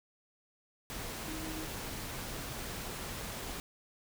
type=tone in noise; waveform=sine; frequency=315.6 Hz; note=D#4; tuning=25 cents sharp; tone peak=-41 dBFS; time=1.28-1.65 s; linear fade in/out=0 ms; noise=pink; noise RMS=-41 dBFS; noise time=0.9-3.6 s; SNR=-3 dB; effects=none